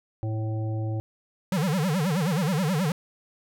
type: harmonic tone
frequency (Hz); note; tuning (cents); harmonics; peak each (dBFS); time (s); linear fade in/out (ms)
109.7; A2; -5; 1 / 3 / 5 / 7; -26 / -36 / -40 / -43; 0.23-1; 0
type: tone with vibrato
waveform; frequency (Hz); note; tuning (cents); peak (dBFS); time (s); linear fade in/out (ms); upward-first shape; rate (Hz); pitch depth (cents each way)
square; 168.7; E3; +40; -23; 1.52-2.92; 2; sine; 9.4; 270
effects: none